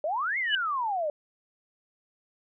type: exponential two-way sweep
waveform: sine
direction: up then down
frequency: 575 to 2191 to 575 Hz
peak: -26 dBFS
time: 0.04-1.1 s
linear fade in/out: 2 ms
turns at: 0.38 s
type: tone with exponential growth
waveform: sine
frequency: 2960 Hz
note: F#7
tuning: in tune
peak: -19 dBFS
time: 0.43-0.55 s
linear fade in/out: 2 ms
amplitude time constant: 26 ms
effects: none

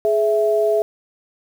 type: tone pair together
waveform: sine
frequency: 420.9 / 659.3 Hz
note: G#4 / E5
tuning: +23 / 0 cents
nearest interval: minor sixth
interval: 777 cents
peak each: -17 dBFS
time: 0.05-0.82 s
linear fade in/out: 0 ms
effects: 7-bit

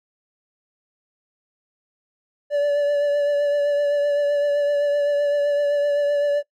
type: tone with vibrato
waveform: triangle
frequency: 578 Hz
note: D5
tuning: 28 cents flat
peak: -15 dBFS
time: 2.5-6.43 s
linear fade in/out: 50 ms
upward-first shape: triangle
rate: 7.8 Hz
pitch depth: 24 cents each way
effects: noise-tail reverb RT60 0.1 s tail -21 dB re dry

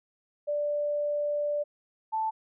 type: tone pair in turn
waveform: sine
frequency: 587.3 / 880 Hz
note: D5 / A5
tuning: 0 / 0 cents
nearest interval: perfect fifth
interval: 700 cents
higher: second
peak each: -26 dBFS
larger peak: neither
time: 0.47-1.64 / 2.12-2.31 s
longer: first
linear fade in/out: 20 ms
effects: none

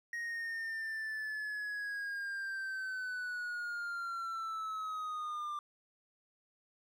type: linear sweep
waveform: triangle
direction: down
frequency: 1880 to 1184 Hz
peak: -35 dBFS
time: 0.13-5.59 s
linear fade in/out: 2 ms
effects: none

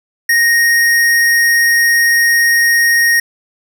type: tone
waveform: square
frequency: 1864.7 Hz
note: A#6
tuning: in tune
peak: -9 dBFS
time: 0.29-3.2 s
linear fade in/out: 5 ms
effects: none

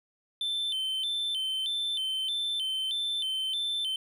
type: tone with vibrato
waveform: triangle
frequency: 3304 Hz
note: G#7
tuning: 10 cents flat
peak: -27 dBFS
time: 0.41-3.96 s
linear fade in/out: 2 ms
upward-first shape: square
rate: 1.6 Hz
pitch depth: 120 cents each way
effects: none

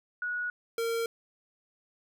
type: tone pair in turn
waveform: sine / square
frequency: 1460 / 459.9 Hz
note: F#6 / A#4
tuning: -24 / -23 cents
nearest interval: octave + minor sixth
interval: 1999 cents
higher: first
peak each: -30 / -29 dBFS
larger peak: second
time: 0.22-0.5 / 0.78-1.06 s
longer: neither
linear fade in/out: 2 ms
effects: none

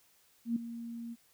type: tone with ADSR envelope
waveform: sine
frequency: 233.1 Hz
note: A#3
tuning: in tune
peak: -26 dBFS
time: 0.45-1.16 s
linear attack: 110 ms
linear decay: 6 ms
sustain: -13 dB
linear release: 37 ms
effects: white hiss -67 dBFS RMS until 1.33 s

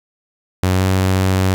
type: tone with pitch glide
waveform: sawtooth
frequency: 92.5 to 94.33 Hz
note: F#2 to F#2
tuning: 0 to +34 cents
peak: -9 dBFS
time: 0.63-1.54 s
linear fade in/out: 0 ms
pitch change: +34 cents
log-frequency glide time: 0.73-0.82 s
effects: 8-bit

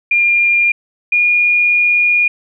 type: tone pair in turn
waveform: sine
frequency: 2404 / 2432 Hz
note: D7 / D#7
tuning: +40 / -40 cents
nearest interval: unison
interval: 20 cents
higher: second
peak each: -9 dBFS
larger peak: neither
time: 0.11-0.72 / 1.12-2.28 s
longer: second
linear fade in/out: 5 ms
effects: none

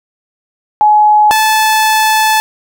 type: tone pair in turn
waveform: sine / sawtooth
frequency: 845 / 870.3 Hz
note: G#5 / A5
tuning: +30 / -19 cents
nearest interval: minor second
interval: 51 cents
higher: second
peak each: -4 dBFS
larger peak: neither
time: 0.81-1.31 / 1.31-2.4 s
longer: second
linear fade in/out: 0 ms
effects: none

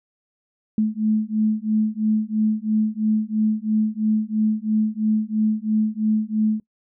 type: beating tone pair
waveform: sine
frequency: 214.5 / 217.5 Hz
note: A3 / A3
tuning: -44 / -20 cents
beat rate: 3 Hz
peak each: -21 dBFS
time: 0.78-6.6 s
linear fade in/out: 2 ms
effects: noise-tail reverb RT60 0.1 s tail -22 dB re dry

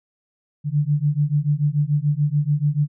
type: beating tone pair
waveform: sine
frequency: 143.8 / 150.7 Hz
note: D3 / D3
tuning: -36 / +45 cents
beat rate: 6.9 Hz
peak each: -20 dBFS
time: 0.64-2.88 s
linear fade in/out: 50 ms
effects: none

